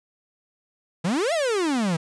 45% pulse exponential two-way sweep, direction up then down, 155.5 to 698.5 to 155.5 Hz, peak -21 dBFS, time 1.04-1.97 s, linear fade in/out 10 ms, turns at 1.33 s, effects resampled to 22050 Hz + 10-bit

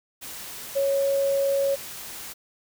sine tone in noise, 553 Hz, C#5, 4 cents flat, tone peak -20 dBFS, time 0.75-1.76 s, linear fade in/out 20 ms, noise white, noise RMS -38 dBFS, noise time 0.21-2.34 s, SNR +15 dB, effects none

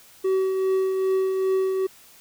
triangle tone with tremolo, 380 Hz, F#4, 46 cents sharp, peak -16 dBFS, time 0.24-1.87 s, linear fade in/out 10 ms, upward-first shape triangle, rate 2.5 Hz, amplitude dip 40%, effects white hiss -51 dBFS RMS until 2.2 s

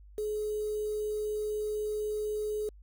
sine tone with quantisation, 424 Hz, G#4, 36 cents sharp, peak -30 dBFS, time 0.18-2.69 s, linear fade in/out 2 ms, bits 8, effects added 50 Hz sine -50 dBFS peak until 2.82 s

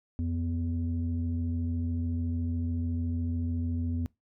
sine tone pair together, 86.91 / 246.9 Hz, F2 / B3, -8 / 0 cents, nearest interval octave + tritone, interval 1808 cents, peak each -28 / -32 dBFS, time 0.19-4.06 s, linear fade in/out 0 ms, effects noise-tail reverb RT60 0.2 s tail -24 dB re dry + tanh soft clip ceiling -22 dBFS

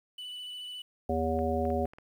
triangle tone with vibrato, 2975 Hz, F#7, 9 cents sharp, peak -37 dBFS, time 0.18-0.82 s, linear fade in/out 5 ms, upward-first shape sine, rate 14 Hz, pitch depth 10 cents each way
harmonic tone, 80.6 Hz, E2, 38 cents flat, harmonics 1 / 3 / 5 / 7 / 9, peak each -33 / -33 / -33 / -33 / -33 dBFS, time 1.09-1.86 s, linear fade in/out 5 ms
clicks, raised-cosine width 0.5 ms, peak -34 dBFS, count 6, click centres 1.39 / 1.653 / 1.703 / 1.855 / 1.935 / 1.985 s
effects 10-bit

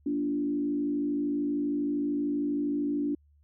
sine tone with frequency modulation, 290 Hz, D4, 22 cents flat, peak -26 dBFS, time 0.06-3.15 s, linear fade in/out 5 ms, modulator 52.9 Hz, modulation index 0.67, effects added 73 Hz sine -59 dBFS peak until 3.43 s

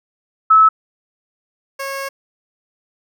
sine / 15% pulse tone pair in turn, 1300 / 546.6 Hz, E6 / C#5, -24 / -24 cents, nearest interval octave + minor third, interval 1500 cents, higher first, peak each -6 / -17 dBFS, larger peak first, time 0.5-0.69 / 1.79-2.09 s, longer second, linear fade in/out 10 ms, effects none

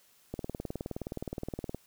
click train, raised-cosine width 2 ms, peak -22 dBFS, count 28, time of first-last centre 0.34-1.746 s, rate 19.2 Hz, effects white hiss -64 dBFS RMS until 1.86 s

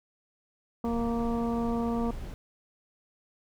harmonic tone, 233.1 Hz, A#3, in tune, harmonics 1 / 2 / 3 / 4 / 5, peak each -28 / -34 / -38 / -40 / -42 dBFS, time 0.84-2.11 s, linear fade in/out 2 ms
brown noise, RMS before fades -38 dBFS, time 0.85-2.34 s, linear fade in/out 0 ms
effects none

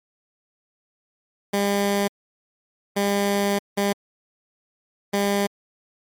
15% pulse tone bursts at uneven times, 201.1 Hz, G3, 44 cents sharp, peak -13 dBFS, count 4, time 1.53-2.08 / 2.96-3.59 / 3.77-3.93 / 5.13-5.47 s, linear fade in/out 10 ms, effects MP3 96 kbps

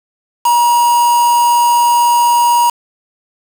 triangle tone with quantisation, 954 Hz, A#5, 40 cents sharp, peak -6 dBFS, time 0.45-2.7 s, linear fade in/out 5 ms, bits 3, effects none

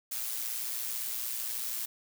blue noise with amplitude modulation, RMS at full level -33 dBFS, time 0.11-1.86 s, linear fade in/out 10 ms, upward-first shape sine, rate 118 Hz, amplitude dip 50%, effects none

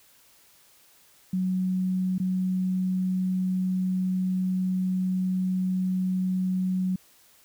sine tone with dropouts, 185.4 Hz, F#3, 4 cents sharp, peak -23 dBFS, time 1.33-6.96 s, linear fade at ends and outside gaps 5 ms, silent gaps 2.182-2.199 s, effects white hiss -58 dBFS RMS until 7.44 s

